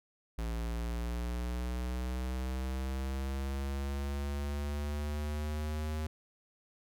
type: linear sweep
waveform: square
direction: up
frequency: 56.3 to 77.78 Hz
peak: -34 dBFS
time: 0.38-6.07 s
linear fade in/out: 5 ms
effects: none